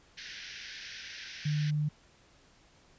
pink band-pass noise, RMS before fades -45 dBFS, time 0.17-1.71 s, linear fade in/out 10 ms, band 1500 to 6000 Hz, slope 96 dB/octave
sine tone, 150 Hz, D3, 37 cents sharp, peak -27 dBFS, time 1.45-1.89 s, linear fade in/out 10 ms
effects pink hiss -62 dBFS RMS until 2.98 s + resampled to 16000 Hz

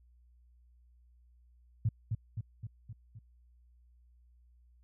sine tone with echo, 110 Hz, A2, in tune, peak -25 dBFS, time 1.85-1.89 s, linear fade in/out 5 ms, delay 260 ms, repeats 5, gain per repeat -4 dB, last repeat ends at 3.19 s, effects added 60 Hz sine -60 dBFS peak until 4.83 s

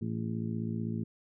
harmonic tone with a mistuned harmonic, 55.8 Hz, A1, 25 cents sharp, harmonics 2 / 3 / 4 / 5 / 6 / 7, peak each -36 / -38 / -35 / -48 / -43 / -48 dBFS, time 0.01-1.04 s, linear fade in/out 10 ms, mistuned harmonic 7, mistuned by +76 cents, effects none

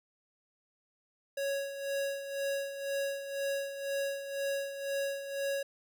square tone with tremolo, 554.4 Hz, C#5, in tune, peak -31 dBFS, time 1.37-5.63 s, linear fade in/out 5 ms, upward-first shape sine, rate 2 Hz, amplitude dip 65%, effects none

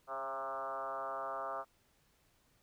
sine tone with frequency modulation, 936 Hz, A#5, 7 cents sharp, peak -37 dBFS, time 0.07-1.65 s, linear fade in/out 50 ms, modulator 132 Hz, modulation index 3.1, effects pink hiss -72 dBFS RMS until 2.62 s

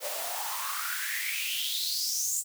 white noise with high-pass filter sweep, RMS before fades -32 dBFS, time 0-2.44 s, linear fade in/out 50 ms, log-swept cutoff 520 to 7800 Hz, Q 7, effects none

